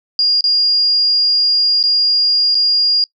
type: tone with dropouts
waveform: sine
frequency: 4833 Hz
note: D8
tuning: 49 cents sharp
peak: -10 dBFS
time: 0.19-3.04 s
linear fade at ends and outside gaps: 1 ms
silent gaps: 0.409-0.44 / 1.829-1.838 / 2.546-2.552 s
effects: noise-tail reverb RT60 0.1 s tail -25 dB re dry

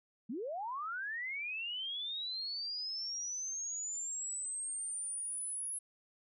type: linear sweep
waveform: sine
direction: up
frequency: 196 to 10640 Hz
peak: -37 dBFS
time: 0.29-5.79 s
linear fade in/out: 10 ms
effects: none

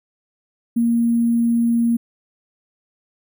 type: tone with sample-and-hold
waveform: sine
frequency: 233.6 Hz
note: A#3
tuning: 4 cents sharp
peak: -14 dBFS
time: 0.76-1.97 s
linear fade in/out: 10 ms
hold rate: 11025 Hz
effects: none

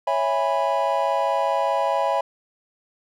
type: chord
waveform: triangle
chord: C# minor seventh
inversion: none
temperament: equal with one note detuned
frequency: 554.4 / 659.3 / 822.5 / 987.8 Hz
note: C#5 / E5 / G#5 / B5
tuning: 0 / 0 / -17 / 0 cents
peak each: -23 dBFS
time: 0.07-2.21 s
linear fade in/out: 5 ms
effects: none

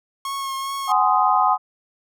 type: tone with vibrato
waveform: 45% pulse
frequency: 1089 Hz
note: C#6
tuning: 31 cents flat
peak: -25 dBFS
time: 0.25-0.92 s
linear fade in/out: 2 ms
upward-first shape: triangle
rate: 2.5 Hz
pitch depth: 25 cents each way
type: chord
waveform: sine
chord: Ab dominant seventh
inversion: third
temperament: just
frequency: 747.5 / 830.6 / 1038.3 / 1245.9 Hz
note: Gb5 / Ab5 / C6 / Eb6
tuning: +17 / 0 / -14 / +2 cents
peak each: -20 dBFS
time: 0.87-1.58 s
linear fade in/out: 50 ms
effects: none

